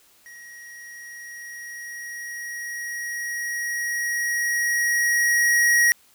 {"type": "tone with level ramp", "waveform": "square", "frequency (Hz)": 1896, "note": "A#6", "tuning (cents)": 29, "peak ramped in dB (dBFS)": [-42, -15], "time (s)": [0.26, 5.92], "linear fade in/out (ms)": 0, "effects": ["white hiss -57 dBFS RMS until 6.14 s"]}